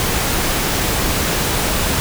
pink noise, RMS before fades -18 dBFS, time 0-2 s, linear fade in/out 0 ms, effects none

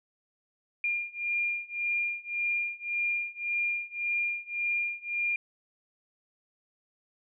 sine beating tone pair, 2405 / 2406.8 Hz, D7 / D7, +41 / +42 cents, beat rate 1.8 Hz, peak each -32 / -31 dBFS, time 0.84-5.36 s, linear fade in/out 2 ms, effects none

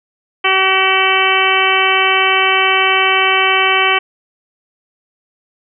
harmonic tone, 381.2 Hz, G4, 48 cents flat, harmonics 1 / 2 / 3 / 4 / 5 / 6 / 7 / 8, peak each -20 / -19 / -17 / -21 / -20 / -16 / -18 / -18 dBFS, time 0.44-3.99 s, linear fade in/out 10 ms, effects none

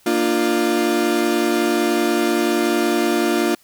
35% pulse chord, Bb major, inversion none, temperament equal with one note detuned, 233.1 / 298.6 / 349.2 Hz, Bb3 / D4 / F4, 0 / +29 / 0 cents, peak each -21 / -20 / -17 dBFS, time 0.06-3.55 s, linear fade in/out 5 ms, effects white hiss -54 dBFS RMS until 3.63 s

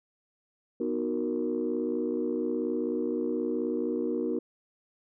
sine chord, B major seventh, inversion none, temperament equal, 246.9 / 311.1 / 370 / 466.2 Hz, B3 / D#4 / F#4 / A#4, 0 / 0 / 0 / 0 cents, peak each -32 dBFS, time 0.8-4.39 s, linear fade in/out 5 ms, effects tanh soft clip ceiling -19 dBFS

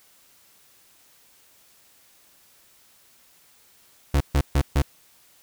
35% pulse tone bursts, 70.7 Hz, C#2, 35 cents sharp, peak -15 dBFS, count 4, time 4.14-4.82 s, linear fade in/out 5 ms, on 65 ms, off 140 ms, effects white hiss -57 dBFS RMS until 5.42 s

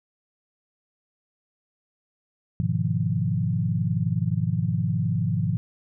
sine chord, F half-diminished seventh, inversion first, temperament equal, 103.83 / 123.47 / 155.56 / 174.61 Hz, Ab2 / Cb3 / Eb3 / F3, 0 / 0 / 0 / 0 cents, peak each -27 dBFS, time 2.6-5.57 s, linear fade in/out 0 ms, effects none

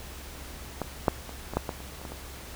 clicks, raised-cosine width 1 ms, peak -15 / -6 / -25 / -21 / -10 / -16 / -29 / -28 / -23 / -24 dBFS, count 10, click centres 0.817 / 1.082 / 1.293 / 1.536 / 1.57 / 1.692 / 1.804 / 2.015 / 2.052 / 2.12 s, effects added 67 Hz sine -44 dBFS peak until 2.55 s + pink hiss -44 dBFS RMS until 2.55 s

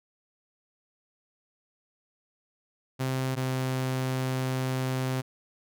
sawtooth tone pair in turn, 131 / 130.02 Hz, C3 / C3, +2 / -11 cents, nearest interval unison, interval 13 cents, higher first, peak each -23 dBFS, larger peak neither, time 2.99-3.36 / 3.36-5.22 s, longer second, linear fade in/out 20 ms, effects none

